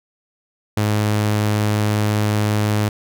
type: tone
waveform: sawtooth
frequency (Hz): 105.5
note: G#2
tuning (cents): +28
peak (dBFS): -12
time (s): 0.77-2.89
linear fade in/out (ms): 5
effects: none